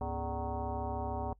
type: tone with frequency modulation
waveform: sine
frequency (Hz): 413.3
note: G#4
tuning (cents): -8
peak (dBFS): -33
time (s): 0.01-1.33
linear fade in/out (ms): 2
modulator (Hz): 172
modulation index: 3.1
effects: noise-tail reverb RT60 0.1 s tail -25 dB re dry + added 50 Hz sine -60 dBFS peak until 1.39 s